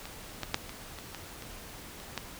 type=clicks; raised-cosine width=0.2 ms; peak=-24 / -16 / -9 / -23 / -25 / -22 / -26 / -29 / -15 dBFS; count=9; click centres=0.055 / 0.433 / 0.544 / 0.694 / 0.987 / 1.147 / 1.423 / 2.001 / 2.177 s; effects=pink hiss -46 dBFS RMS until 2.39 s